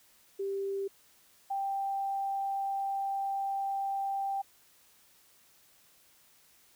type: tone pair in turn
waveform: sine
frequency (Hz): 393.2 / 786.4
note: G4 / G5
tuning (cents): +5 / +5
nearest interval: octave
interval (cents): 1200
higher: second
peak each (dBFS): -31 / -30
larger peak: second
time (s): 0.39-0.88 / 1.5-4.42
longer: second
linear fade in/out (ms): 10
effects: white hiss -63 dBFS RMS until 6.75 s